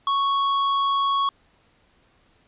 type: tone with hard clipping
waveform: sine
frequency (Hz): 1108.7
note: C#6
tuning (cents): 0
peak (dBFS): -21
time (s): 0.07-1.29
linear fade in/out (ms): 2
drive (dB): 17
effects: pink hiss -61 dBFS RMS until 2.47 s + resampled to 8000 Hz